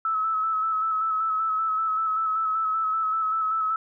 sine tone with vibrato, 1300 Hz, E6, 24 cents flat, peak -22 dBFS, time 0.05-3.76 s, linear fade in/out 2 ms, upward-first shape square, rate 5.2 Hz, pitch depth 23 cents each way, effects none

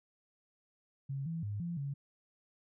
sine tone with pitch steps, 137.2 / 164.8 / 102.9 / 171.5 / 140.2 Hz, C#3 / E3 / G#2 / F3 / C#3, -17 / 0 / -16 / -31 / +20 cents, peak -35 dBFS, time 1.09-1.94 s, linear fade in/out 10 ms, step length 170 ms, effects none

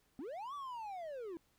triangle linear two-way sweep, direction up then down, 234.5 to 1174.7 to 316.5 Hz, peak -40 dBFS, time 0.19-1.37 s, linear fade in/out 0 ms, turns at 0.54 s, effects pink hiss -74 dBFS RMS until 1.58 s

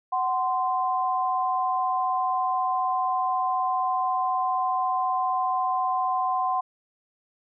sine tone pair together, 746 / 1039.3 Hz, F#5 / C6, +14 / -12 cents, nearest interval tritone, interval 574 cents, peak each -25 dBFS, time 0.12-6.61 s, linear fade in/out 10 ms, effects none

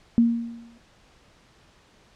sine tone with exponential decay, 233.1 Hz, A#3, in tune, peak -12 dBFS, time 0.18-0.78 s, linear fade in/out 0 ms, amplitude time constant 130 ms, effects pink hiss -57 dBFS RMS until 2.15 s + low-pass 6000 Hz 12 dB/octave

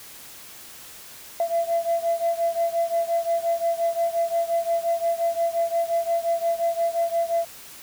sine beating tone pair, 673 / 678.7 Hz, E5 / F5, +36 / -50 cents, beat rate 5.7 Hz, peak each -22 / -24 dBFS, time 1.4-7.45 s, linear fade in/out 2 ms, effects tanh soft clip ceiling -15 dBFS + white hiss -43 dBFS RMS until 7.82 s

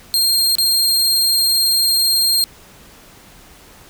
sawtooth tone with dropouts, 4206 Hz, C8, 8 cents sharp, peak -10 dBFS, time 0.14-2.44 s, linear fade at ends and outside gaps 0 ms, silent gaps 0.553-0.584 s, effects pink hiss -44 dBFS RMS until 3.89 s

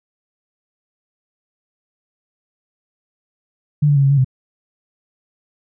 sine tone with pitch steps, 147.9 / 144.5 / 138.9 / 137.1 / 141.3 / 130 Hz, D3 / D3 / C#3 / C#3 / C#3 / C3, +13 / -28 / +4 / -19 / +34 / -11 cents, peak -10 dBFS, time 3.82-4.246 s, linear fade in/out 10 ms, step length 71 ms, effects none

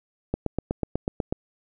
click train, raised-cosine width 2 ms, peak -11 dBFS, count 9, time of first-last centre 0.34-1.325 s, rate 8.12 Hz, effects none

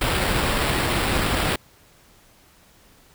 pink noise with sample-and-hold, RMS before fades -22 dBFS, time 0.01-1.56 s, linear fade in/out 5 ms, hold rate 6300 Hz, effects pink hiss -54 dBFS RMS until 3.14 s

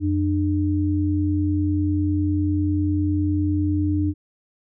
sine tone pair together, 90.02 / 300 Hz, F#2 / D4, -47 / +37 cents, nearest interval octave + major sixth, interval 2084 cents, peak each -21 dBFS, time 0-4.14 s, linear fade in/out 50 ms, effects none

